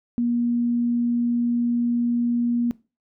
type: tone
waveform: sine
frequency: 238.5 Hz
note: A#3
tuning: 40 cents sharp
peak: -19 dBFS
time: 0.18-2.71 s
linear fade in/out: 0 ms
effects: noise-tail reverb RT60 0.3 s tail -20 dB re dry